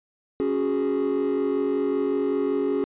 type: chord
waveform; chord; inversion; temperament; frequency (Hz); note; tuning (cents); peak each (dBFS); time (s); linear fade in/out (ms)
triangle; C# suspended fourth; none; equal; 277.2 / 370 / 415.3; C#4 / F#4 / G#4; 0 / 0 / 0; -23 / -24 / -22; 0.4-2.84; 0
effects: tanh soft clip ceiling -15 dBFS + resampled to 8000 Hz